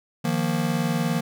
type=chord; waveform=square; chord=Eb suspended second; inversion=none; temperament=just; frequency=155.56 / 175.01 / 233.3 Hz; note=Eb3 / F3 / Bb3; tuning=0 / +4 / +2 cents; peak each=-27 dBFS; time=0.24-1.21 s; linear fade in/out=10 ms; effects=none